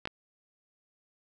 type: clicks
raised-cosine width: 0.3 ms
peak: -18 dBFS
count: 2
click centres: 0.055 / 0.074 s
effects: none

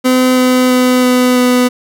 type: tone with pitch steps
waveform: 30% pulse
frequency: 255.3 / 253.7 / 252.1 / 250.5 / 248.9 Hz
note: C4 / B3 / B3 / B3 / B3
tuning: -42 / +47 / +36 / +25 / +14 cents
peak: -5 dBFS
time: 0.04-1.69 s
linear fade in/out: 20 ms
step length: 330 ms
effects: none

